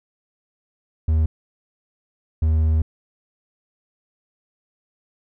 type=tone pair in turn; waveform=triangle; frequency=79 / 79 Hz; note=D#2 / D#2; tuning=+27 / +27 cents; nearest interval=unison; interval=0 cents; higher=neither; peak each=-13 dBFS; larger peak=neither; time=1.08-1.26 / 2.42-2.82 s; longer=second; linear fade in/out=5 ms; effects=none